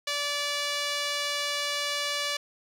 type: tone with band-pass filter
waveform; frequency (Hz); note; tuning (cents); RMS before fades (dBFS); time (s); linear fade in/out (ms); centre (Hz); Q
sawtooth; 579; D5; -25; -30; 0.07-2.37; 5; 3900; 0.99
effects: none